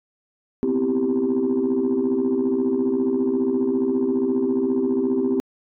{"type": "chord", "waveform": "sine", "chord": "C major seventh", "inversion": "third", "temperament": "equal", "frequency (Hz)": [246.9, 261.6, 329.6, 392], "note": ["B3", "C4", "E4", "G4"], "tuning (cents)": [0, 0, 0, 0], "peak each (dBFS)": [-25, -21, -27, -21], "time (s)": [0.63, 5.4], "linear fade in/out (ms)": 0, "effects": ["tanh soft clip ceiling -13 dBFS"]}